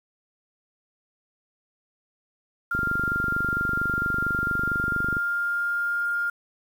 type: tone with pitch glide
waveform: sine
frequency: 1396.9 to 1407.4 Hz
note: F6 to F6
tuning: 0 to +13 cents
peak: -23 dBFS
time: 2.71-6.3 s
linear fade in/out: 5 ms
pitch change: +13 cents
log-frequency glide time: 4.44-6.04 s
type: click train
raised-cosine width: 3 ms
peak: -18 dBFS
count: 60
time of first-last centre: 2.75-5.168 s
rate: 24.4 Hz
effects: 8-bit